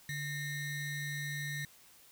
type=ring-modulated tone; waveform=square; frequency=987.8 Hz; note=B5; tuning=in tune; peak=-34 dBFS; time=0.09-1.65 s; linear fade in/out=2 ms; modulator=841 Hz; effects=white hiss -60 dBFS RMS until 2.11 s